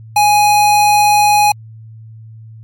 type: tone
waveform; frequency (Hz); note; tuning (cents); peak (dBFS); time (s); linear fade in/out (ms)
square; 832; G#5; +3; -8; 0.16-1.52; 5
effects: added 111 Hz sine -32 dBFS peak until 2.63 s + MP3 64 kbps